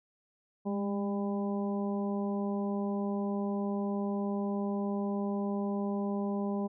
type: harmonic tone with a mistuned harmonic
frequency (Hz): 200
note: G3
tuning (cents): +35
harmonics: 1 / 2 / 3 / 4 / 5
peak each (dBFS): -31 / -37 / -41 / -43 / -45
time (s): 0.65-6.68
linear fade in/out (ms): 20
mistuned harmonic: 1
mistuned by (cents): +28
effects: none